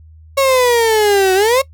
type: exponential two-way sweep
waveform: 35% pulse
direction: down then up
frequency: 554.4 to 370 to 554.4 Hz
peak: -8 dBFS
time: 0.37-1.62 s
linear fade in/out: 10 ms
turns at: 1.34 s
effects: noise-tail reverb RT60 0.1 s tail -20 dB re dry + added 79 Hz sine -38 dBFS peak until 1.73 s